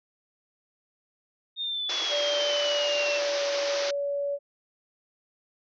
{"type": "exponential sweep", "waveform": "sine", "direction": "down", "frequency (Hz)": [3687, 2663], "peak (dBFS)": -28, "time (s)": [1.56, 3.21], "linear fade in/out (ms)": 50}
{"type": "band-pass noise", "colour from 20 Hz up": "white", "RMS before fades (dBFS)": -33, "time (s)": [1.89, 3.91], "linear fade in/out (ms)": 5, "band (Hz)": [310, 6100], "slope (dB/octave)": 96}
{"type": "tone with pitch glide", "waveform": "sine", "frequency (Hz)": [582, 567.7], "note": ["D5", "C#5"], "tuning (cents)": [-16, 41], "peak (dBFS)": -26, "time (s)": [2.09, 4.39], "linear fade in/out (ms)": 50, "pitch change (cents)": -43, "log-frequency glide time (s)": [3.09, 3.45]}
{"effects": []}